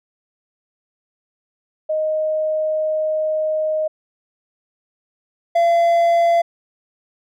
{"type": "tone pair in turn", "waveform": ["sine", "triangle"], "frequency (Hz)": [622.3, 681], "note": ["D#5", "F5"], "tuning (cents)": [0, -44], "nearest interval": "major second", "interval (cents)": 156, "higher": "second", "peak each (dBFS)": [-17, -10], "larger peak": "second", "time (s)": [[1.89, 3.88], [5.55, 6.42]], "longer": "first", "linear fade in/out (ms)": 10, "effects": []}